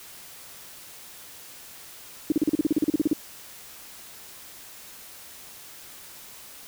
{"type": "tone bursts", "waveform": "sine", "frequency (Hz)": 304.1, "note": "D#4", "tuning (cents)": -40, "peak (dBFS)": -17, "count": 15, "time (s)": [2.3, 3.132], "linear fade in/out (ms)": 2, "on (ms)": 20, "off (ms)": 38, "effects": ["white hiss -45 dBFS RMS until 6.67 s"]}